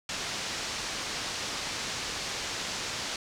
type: low-pass noise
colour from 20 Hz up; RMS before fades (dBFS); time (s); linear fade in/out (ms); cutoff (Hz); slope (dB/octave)
white; -35; 0.09-3.16; 2; 6400; 24
effects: none